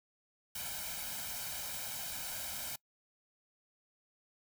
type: noise with comb filter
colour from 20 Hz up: white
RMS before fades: -41 dBFS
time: 0.55-2.76 s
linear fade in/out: 5 ms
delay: 1.3 ms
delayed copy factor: +0.75
effects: noise-tail reverb RT60 0.1 s tail -24 dB re dry